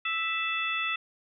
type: harmonic tone with a mistuned harmonic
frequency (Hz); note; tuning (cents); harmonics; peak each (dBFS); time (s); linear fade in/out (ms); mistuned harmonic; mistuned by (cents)
659.3; E5; 0; 2 / 3 / 4 / 5; -33 / -35 / -30 / -36; 0.05-0.96; 5; 5; +76
effects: none